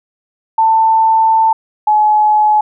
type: tone pair in turn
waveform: sine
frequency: 890 / 849.8 Hz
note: A5 / G#5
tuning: +20 / +40 cents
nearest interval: minor second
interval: 80 cents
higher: first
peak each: -7 dBFS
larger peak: neither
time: 0.58-1.53 / 1.87-2.61 s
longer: first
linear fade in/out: 5 ms
effects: none